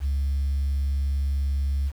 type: tone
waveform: sine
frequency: 69.3 Hz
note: C#2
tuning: in tune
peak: -20 dBFS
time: 0-1.92 s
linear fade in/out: 50 ms
effects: tanh soft clip ceiling -19 dBFS + 8-bit